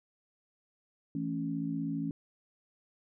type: chord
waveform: sine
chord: A major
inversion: second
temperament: equal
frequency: 164.81 / 220 / 277.2 Hz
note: E3 / A3 / C#4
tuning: 0 / 0 / 0 cents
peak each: -36 / -39 / -34 dBFS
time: 1.15-2.11 s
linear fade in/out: 2 ms
effects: none